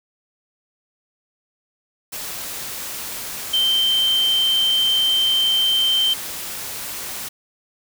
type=tone in noise; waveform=sine; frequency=3121 Hz; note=G7; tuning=8 cents flat; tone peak=-15 dBFS; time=3.53-6.14 s; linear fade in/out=10 ms; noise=white; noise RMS=-30 dBFS; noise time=2.12-7.29 s; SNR=+12 dB; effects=none